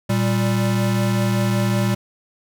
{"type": "tone pair together", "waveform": "square", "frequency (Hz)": [116.54, 196], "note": ["A#2", "G3"], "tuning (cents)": [0, 0], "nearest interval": "major sixth", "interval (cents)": 900, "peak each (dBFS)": [-20, -21], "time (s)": [0.09, 1.95], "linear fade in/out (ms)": 10, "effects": []}